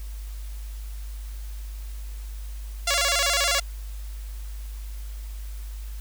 5% pulse tone with vibrato, 622.3 Hz, D#5, in tune, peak -9 dBFS, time 2.87-3.6 s, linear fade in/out 5 ms, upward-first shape square, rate 14 Hz, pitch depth 180 cents each way, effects added 51 Hz sine -32 dBFS peak until 6 s + white hiss -50 dBFS RMS until 6 s

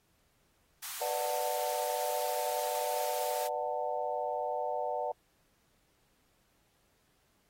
white high-pass noise, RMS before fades -41 dBFS, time 0.82-3.48 s, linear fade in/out 10 ms, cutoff 720 Hz, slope 96 dB/octave
sine chord, B minor seventh, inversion none, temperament just, 493.9 / 592.7 / 740.8 / 889 Hz, B4 / D5 / F#5 / A5, 0 / +16 / +2 / +18 cents, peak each -38 / -36 / -36 / -38 dBFS, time 1.01-5.12 s, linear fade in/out 5 ms
effects pink hiss -72 dBFS RMS until 7.49 s + AAC 48 kbps

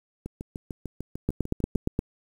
two click trains, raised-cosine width 3 ms, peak -21 / -11 dBFS, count 11 / 7, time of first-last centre 0.26-1.753 / 1.29-1.991 s, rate 6.7 / 8.56 Hz, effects 8-bit

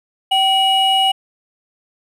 triangle tone pair together, 770 / 2907 Hz, G5 / F#7, -31 / -31 cents, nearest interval octave + major seventh, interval 2300 cents, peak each -13 dBFS, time 0.31-1.12 s, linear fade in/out 10 ms, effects none

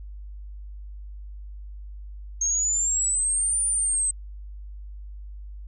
sine exponential two-way sweep, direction up then down, 6430 to 9340 to 8140 Hz, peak -21 dBFS, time 2.41-4.11 s, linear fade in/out 5 ms, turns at 3.64 s, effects added 50 Hz sine -36 dBFS peak until 5.67 s

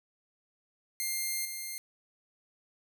5% pulse tone with level steps, 2110 Hz, C7, 14 cents sharp, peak -21 / -27 dBFS, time 1-1.78 s, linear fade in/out 0 ms, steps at 1.45 s, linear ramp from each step 2 ms, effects none

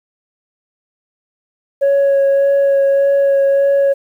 sine tone with vibrato, 554.4 Hz, C#5, in tune, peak -7 dBFS, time 1.81-3.94 s, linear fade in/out 20 ms, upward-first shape sine, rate 1.7 Hz, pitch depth 11 cents each way, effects tanh soft clip ceiling -8 dBFS + 8-bit

